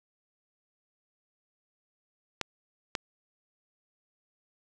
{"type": "clicks", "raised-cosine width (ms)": 0.2, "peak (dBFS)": -12, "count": 2, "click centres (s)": [2.413, 2.952], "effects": []}